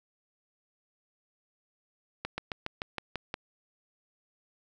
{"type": "slowing click train", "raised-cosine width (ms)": 0.3, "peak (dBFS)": -17, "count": 8, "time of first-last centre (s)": [2.25, 3.341], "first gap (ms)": 130, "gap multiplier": 1.06, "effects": []}